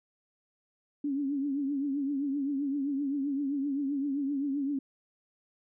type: tone with vibrato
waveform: sine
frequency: 280 Hz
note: C#4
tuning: 18 cents sharp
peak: -28 dBFS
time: 1.04-4.79 s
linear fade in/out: 5 ms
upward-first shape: triangle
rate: 7.7 Hz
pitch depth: 96 cents each way
effects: none